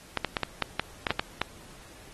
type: clicks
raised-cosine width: 0.3 ms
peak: -9 dBFS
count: 10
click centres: 0.173 / 0.247 / 0.368 / 0.433 / 0.623 / 0.796 / 1.068 / 1.106 / 1.195 / 1.416 s
effects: pink hiss -51 dBFS RMS until 2.13 s + AAC 32 kbps